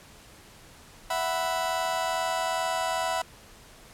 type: chord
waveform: 35% pulse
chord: E suspended second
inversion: none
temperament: just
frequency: 659.3 / 741.7 / 988.9 Hz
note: E5 / F#5 / B5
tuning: 0 / +4 / +2 cents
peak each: -29 dBFS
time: 1.1-3.22 s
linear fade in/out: 5 ms
effects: pink hiss -51 dBFS RMS until 3.93 s + low-pass 12000 Hz 12 dB/octave